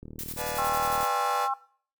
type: click train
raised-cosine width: 3 ms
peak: -29 dBFS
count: 40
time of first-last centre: 0.03-1.03 s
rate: 39 Hz
type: noise with tremolo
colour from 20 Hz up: blue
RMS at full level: -36 dBFS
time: 0.19-1.08 s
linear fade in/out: 0 ms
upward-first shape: square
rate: 11 Hz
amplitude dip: 60%
type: chord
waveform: sawtooth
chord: B diminished seventh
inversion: none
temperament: just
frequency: 493.9 / 592.7 / 711.2 / 853.4 Hz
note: B4 / D5 / F5 / Ab5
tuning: 0 / +16 / +31 / +47 cents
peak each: -31 / -32 / -35 / -32 dBFS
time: 0.36-1.49 s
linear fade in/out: 50 ms
type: harmonic tone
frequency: 268.5 Hz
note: C4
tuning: 45 cents sharp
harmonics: 3 / 4 / 5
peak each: -29 / -30 / -31 dBFS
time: 0.58-1.54 s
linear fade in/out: 5 ms
effects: noise-tail reverb RT60 0.5 s tail -19 dB re dry